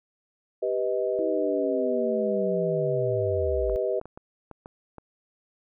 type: chord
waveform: sine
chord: G augmented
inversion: none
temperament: equal with one note detuned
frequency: 392 / 493.9 / 629.1 Hz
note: G4 / B4 / D#5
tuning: 0 / 0 / +19 cents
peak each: -28 dBFS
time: 0.62-4 s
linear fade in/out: 10 ms
type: linear sweep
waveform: sine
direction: down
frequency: 329.6 to 47.33 Hz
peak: -29 dBFS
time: 1.19-3.76 s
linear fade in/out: 0 ms
type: clicks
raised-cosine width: 1 ms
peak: -27 dBFS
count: 7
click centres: 3.697 / 4.014 / 4.056 / 4.175 / 4.513 / 4.659 / 4.983 s
effects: none